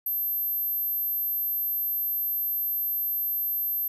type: tone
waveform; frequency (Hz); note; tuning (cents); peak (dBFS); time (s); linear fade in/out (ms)
sine; 12360; G9; -26; -25; 0.06-3.88; 5
effects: none